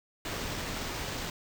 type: noise with sample-and-hold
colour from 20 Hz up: pink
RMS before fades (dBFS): -36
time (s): 0.25-1.3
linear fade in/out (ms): 2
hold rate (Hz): 11025
effects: none